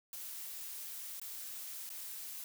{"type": "noise with dropouts", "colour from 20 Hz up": "blue", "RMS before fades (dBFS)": -45, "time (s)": [0.13, 2.44], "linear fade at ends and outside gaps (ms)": 1, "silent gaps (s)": [[1.198, 1.215], [1.892, 1.901]], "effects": []}